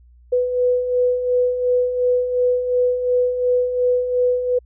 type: beating tone pair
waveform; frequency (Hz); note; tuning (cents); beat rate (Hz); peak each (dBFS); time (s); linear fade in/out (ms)
sine; 493.9 / 496.7; B4 / B4; 0 / +10; 2.8; -24 / -16; 0.32-4.59; 10
effects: added 60 Hz sine -46 dBFS peak until 4.65 s